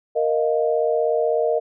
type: chord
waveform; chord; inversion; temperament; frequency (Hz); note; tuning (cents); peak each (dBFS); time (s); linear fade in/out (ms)
sine; Bb suspended fourth; none; equal; 466.2 / 622.3 / 698.5; Bb4 / Eb5 / F5; 0 / 0 / 0; -20 / -21 / -26; 0.15-1.6; 20
effects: none